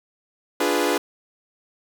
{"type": "chord", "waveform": "sawtooth", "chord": "D diminished seventh", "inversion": "none", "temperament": "equal", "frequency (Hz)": [293.7, 349.2, 415.3, 493.9], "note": ["D4", "F4", "Ab4", "Cb5"], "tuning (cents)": [0, 0, 0, 0], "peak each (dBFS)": -21, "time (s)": [0.6, 0.98], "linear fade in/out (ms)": 5, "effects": []}